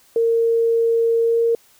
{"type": "tone with pitch glide", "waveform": "sine", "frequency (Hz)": [459.9, 462.8], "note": ["A#4", "A#4"], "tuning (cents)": [-23, -13], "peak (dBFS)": -14, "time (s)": [0.16, 1.55], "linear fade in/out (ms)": 2, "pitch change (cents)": 10, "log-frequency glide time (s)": [1.21, 1.38], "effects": ["white hiss -54 dBFS RMS until 1.79 s"]}